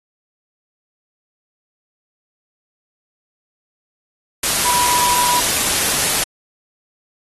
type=tone in noise; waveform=sine; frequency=978 Hz; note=B5; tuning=17 cents flat; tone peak=-17 dBFS; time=4.65-5.4 s; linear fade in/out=5 ms; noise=white; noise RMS=-17 dBFS; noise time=4.43-6.24 s; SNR=-3 dB; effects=AAC 32 kbps